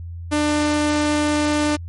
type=tone; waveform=sawtooth; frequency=298.2 Hz; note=D4; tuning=27 cents sharp; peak=-13 dBFS; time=0.31-1.77 s; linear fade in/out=20 ms; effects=added 85 Hz sine -29 dBFS peak until 1.88 s + MP3 48 kbps